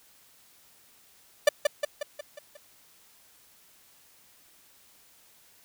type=tone with echo; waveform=45% pulse; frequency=587.3 Hz; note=D5; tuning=in tune; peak=-14 dBFS; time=1.47-1.49 s; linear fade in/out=5 ms; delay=180 ms; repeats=6; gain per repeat=-5 dB; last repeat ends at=2.57 s; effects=white hiss -59 dBFS RMS until 5.64 s